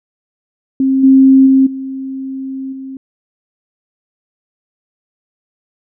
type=tone with level steps; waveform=sine; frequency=266.5 Hz; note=C4; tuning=32 cents sharp; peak=-9 / -3 / -5 / -20 / -24 dBFS; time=0.8-2.97 s; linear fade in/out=2 ms; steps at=1.03 / 1.46 / 1.66 / 2.72 s; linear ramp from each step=10 ms; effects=none